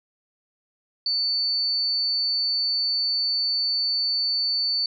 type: tone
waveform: sine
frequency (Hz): 4500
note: C#8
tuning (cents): +25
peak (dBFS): -21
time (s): 1.06-4.86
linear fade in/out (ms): 2
effects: none